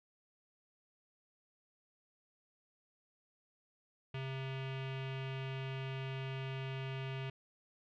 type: tone with low-pass filter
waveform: square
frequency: 133.3 Hz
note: C3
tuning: 33 cents sharp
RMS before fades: -41 dBFS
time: 4.14-7.3 s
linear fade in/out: 5 ms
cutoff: 2800 Hz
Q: 3.3
effects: none